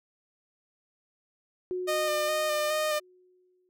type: tone with exponential decay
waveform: sine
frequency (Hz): 364.9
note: F#4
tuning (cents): -24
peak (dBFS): -28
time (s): 1.71-3.69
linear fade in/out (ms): 0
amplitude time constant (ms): 430
type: tone with vibrato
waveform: sawtooth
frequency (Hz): 609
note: D#5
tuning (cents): -37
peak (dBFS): -22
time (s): 1.87-3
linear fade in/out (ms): 20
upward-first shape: square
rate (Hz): 2.4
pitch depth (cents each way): 18
effects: none